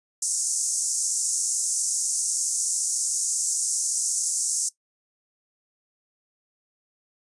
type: band-pass noise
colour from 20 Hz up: pink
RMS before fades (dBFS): -26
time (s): 0.22-4.69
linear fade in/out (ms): 5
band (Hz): 6000 to 9600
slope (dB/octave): 48
effects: noise-tail reverb RT60 0.1 s tail -18 dB re dry + resampled to 24000 Hz